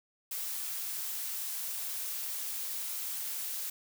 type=noise with high-pass filter sweep; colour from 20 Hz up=blue; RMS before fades=-37 dBFS; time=0.31-3.7 s; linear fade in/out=5 ms; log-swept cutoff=680 to 290 Hz; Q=1; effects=none